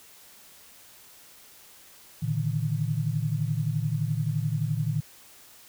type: tone cluster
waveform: sine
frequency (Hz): 114.1 / 145.8 / 157.4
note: A#2 / D3 / D#3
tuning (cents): -37 / -12 / +20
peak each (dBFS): -29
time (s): 2.22-5.01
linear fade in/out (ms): 10
effects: white hiss -52 dBFS RMS until 5.68 s